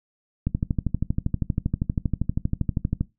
click train, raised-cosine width 5 ms, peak -10 dBFS, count 33, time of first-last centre 0.47-3.01 s, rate 12.6 Hz, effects noise-tail reverb RT60 0.2 s tail -19 dB re dry

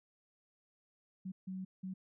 sine tone bursts at uneven times, 187.8 Hz, F#3, 26 cents sharp, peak -39 dBFS, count 3, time 1.25-1.32 / 1.47-1.65 / 1.83-1.94 s, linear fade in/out 10 ms, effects none

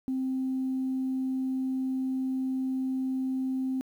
sine tone, 261.6 Hz, C4, in tune, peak -26 dBFS, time 0.08-3.81 s, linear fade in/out 0 ms, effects tanh soft clip ceiling -23 dBFS + 10-bit

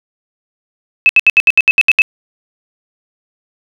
sine tone bursts, 2600 Hz, E7, 24 cents flat, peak -3 dBFS, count 10, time 1.06-2.019 s, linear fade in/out 0 ms, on 32 ms, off 71 ms, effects none

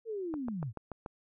sine linear sweep, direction down, 466.2 to 98 Hz, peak -34 dBFS, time 0.05-0.73 s, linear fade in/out 50 ms
click train, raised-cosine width 1 ms, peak -26 dBFS, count 6, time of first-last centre 0.34-1.062 s, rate 6.93 Hz
effects none

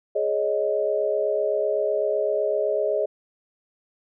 sine chord, Ab suspended fourth, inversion none, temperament equal with one note detuned, 418.7 / 554.4 / 622.3 Hz, Ab4 / Db5 / Eb5, +14 / 0 / 0 cents, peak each -25 / -26 / -24 dBFS, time 0.15-3.06 s, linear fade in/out 10 ms, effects none

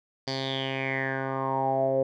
10% pulse tone with low-pass filter sweep, 133.9 Hz, C3, 40 cents sharp, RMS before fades -28 dBFS, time 0.27-2.03 s, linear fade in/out 5 ms, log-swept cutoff 4800 to 520 Hz, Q 7, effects none

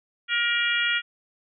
harmonic tone, 473.5 Hz, A#4, 27 cents sharp, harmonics 3 / 4 / 5 / 6 / 7, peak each -26 / -27 / -28 / -29 / -29 dBFS, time 0.28-1.02 s, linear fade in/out 50 ms, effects none

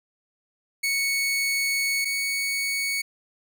sawtooth tone pair in turn, 2217 / 2226 Hz, C#7 / C#7, 0 / +7 cents, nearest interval unison, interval 7 cents, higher second, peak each -19 / -21 dBFS, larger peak first, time 0.83-2.05 / 2.05-3.02 s, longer first, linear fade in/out 10 ms, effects none

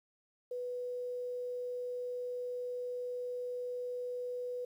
sine tone, 493.9 Hz, B4, in tune, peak -36 dBFS, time 0.51-4.65 s, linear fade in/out 5 ms, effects 11-bit

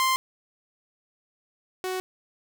sawtooth tone pair in turn, 1046.5 / 371.6 Hz, C6 / F#4, 0 / +7 cents, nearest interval octave + tritone, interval 1793 cents, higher first, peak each -17 / -24 dBFS, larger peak first, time 0-0.16 / 1.84-2 s, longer neither, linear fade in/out 0 ms, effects none

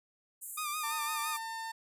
pink high-pass noise, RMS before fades -42 dBFS, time 0.41-1.39 s, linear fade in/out 20 ms, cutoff 7200 Hz, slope 96 dB/octave
sawtooth tone with vibrato, 1211 Hz, D#6, 47 cents flat, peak -31 dBFS, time 0.57-1.37 s, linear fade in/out 10 ms, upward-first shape sine, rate 5.9 Hz, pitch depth 55 cents each way
30% pulse tone, 901 Hz, A5, 41 cents sharp, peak -35 dBFS, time 0.83-1.72 s, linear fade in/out 10 ms
effects resampled to 32000 Hz

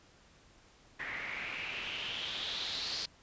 white noise with low-pass filter sweep, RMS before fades -39 dBFS, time 0.99-3.06 s, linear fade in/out 10 ms, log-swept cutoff 1900 to 4600 Hz, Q 5.2, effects pink hiss -62 dBFS RMS until 3.22 s + resampled to 16000 Hz

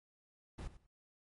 brown noise with echo, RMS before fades -43 dBFS, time 0.58-0.68 s, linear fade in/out 10 ms, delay 94 ms, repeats 2, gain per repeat -14 dB, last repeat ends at 0.868 s, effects MP3 48 kbps

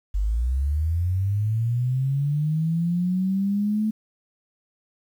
sine linear sweep, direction up, 47 to 218.4 Hz, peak -20 dBFS, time 0.14-3.91 s, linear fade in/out 10 ms, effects 9-bit

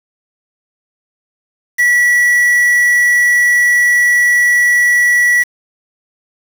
triangle tone with quantisation, 1945 Hz, B6, 27 cents flat, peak -6 dBFS, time 1.78-5.44 s, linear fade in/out 20 ms, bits 4, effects none

